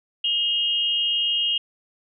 sine tone pair together, 2857 / 3210 Hz, F7 / G7, +39 / +40 cents, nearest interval major second, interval 201 cents, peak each -21 / -25 dBFS, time 0.24-1.58 s, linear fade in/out 5 ms, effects none

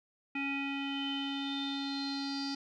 square tone with low-pass filter sweep, 277.2 Hz, C#4, in tune, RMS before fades -36 dBFS, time 0.35-2.55 s, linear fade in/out 5 ms, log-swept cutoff 2400 to 4900 Hz, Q 9.9, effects none

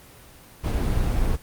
brown noise, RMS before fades -22 dBFS, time 0.63-1.37 s, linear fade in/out 20 ms, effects pink hiss -48 dBFS RMS until 1.42 s + Opus 24 kbps

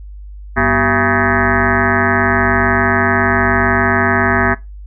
sine tone with frequency modulation, 966 Hz, B5, 39 cents flat, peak -10 dBFS, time 0.56-4.55 s, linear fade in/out 20 ms, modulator 145 Hz, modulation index 6.3, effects noise-tail reverb RT60 0.2 s tail -19 dB re dry + added 50 Hz sine -29 dBFS peak until 4.86 s

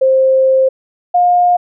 sine tone pair in turn, 527 / 711.2 Hz, C5 / F5, +12 / +31 cents, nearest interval perfect fourth, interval 519 cents, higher second, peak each -7 dBFS, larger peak neither, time 0.01-0.69 / 1.14-1.57 s, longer first, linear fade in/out 10 ms, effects none

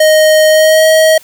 square tone with pitch glide, 622.3 to 634.3 Hz, D#5 to D#5, 0 to +33 cents, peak -5 dBFS, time 0-1.18 s, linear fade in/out 5 ms, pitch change +33 cents, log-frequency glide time 0.49-0.86 s, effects white hiss -40 dBFS RMS until 1.23 s

